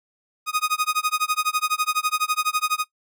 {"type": "tone with tremolo", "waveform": "sawtooth", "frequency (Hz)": 1244.5, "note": "D#6", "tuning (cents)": 0, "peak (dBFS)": -14, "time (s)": [0.46, 2.85], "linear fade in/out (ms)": 50, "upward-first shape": "sine", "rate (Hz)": 12, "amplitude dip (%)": 100, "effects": ["noise-tail reverb RT60 0.1 s tail -20 dB re dry"]}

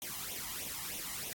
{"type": "noise with flanger", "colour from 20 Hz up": "white", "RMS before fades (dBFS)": -41, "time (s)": [0.02, 1.33], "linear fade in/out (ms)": 0, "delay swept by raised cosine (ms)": [0.31, 1.02], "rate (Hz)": 3.2, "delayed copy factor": 0.75, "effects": ["AAC 64 kbps"]}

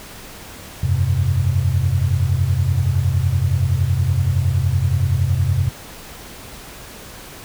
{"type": "chord", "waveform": "sine", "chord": "F suspended second", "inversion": "none", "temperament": "equal", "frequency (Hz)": [87.31, 98, 130.81], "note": ["F2", "G2", "C3"], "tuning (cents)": [0, 0, 0], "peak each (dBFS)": -19, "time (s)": [0.83, 5.69], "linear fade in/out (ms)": 5, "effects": ["pink hiss -37 dBFS RMS until 7.44 s"]}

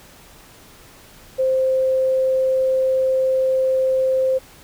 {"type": "tone", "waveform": "sine", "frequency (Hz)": 523.3, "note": "C5", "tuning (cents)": 0, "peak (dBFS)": -15, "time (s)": [1.38, 4.39], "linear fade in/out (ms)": 20, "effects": ["pink hiss -46 dBFS RMS until 4.63 s"]}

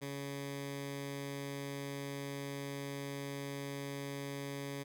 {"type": "tone with notch filter", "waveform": "10% pulse", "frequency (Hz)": 140, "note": "C#3", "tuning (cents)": 18, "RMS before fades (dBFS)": -42, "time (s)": [0.01, 4.84], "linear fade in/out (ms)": 20, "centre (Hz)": 750, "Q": 1.8, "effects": []}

